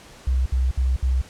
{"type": "tone bursts", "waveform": "sine", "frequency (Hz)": 64.3, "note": "C2", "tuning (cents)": -30, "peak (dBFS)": -17, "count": 4, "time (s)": [0.27, 1.216], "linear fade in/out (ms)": 5, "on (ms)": 190, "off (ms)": 62, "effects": ["pink hiss -46 dBFS RMS until 1.29 s", "low-pass 9000 Hz 12 dB/octave"]}